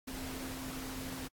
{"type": "tone in noise", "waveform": "sine", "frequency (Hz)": 261.6, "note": "C4", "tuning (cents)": 0, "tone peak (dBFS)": -43, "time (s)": [0.07, 1.28], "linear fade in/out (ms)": 10, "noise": "pink", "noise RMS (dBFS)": -44, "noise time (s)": [0.07, 1.28], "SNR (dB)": -2, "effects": ["AAC 64 kbps"]}